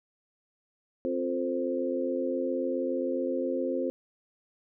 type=harmonic tone with a mistuned harmonic; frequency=87.31 Hz; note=F2; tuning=in tune; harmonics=3 / 4 / 5 / 6; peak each=-32 / -33 / -36 / -31 dBFS; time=1.05-3.9 s; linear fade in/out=0 ms; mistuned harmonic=5; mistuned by=+32 cents; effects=none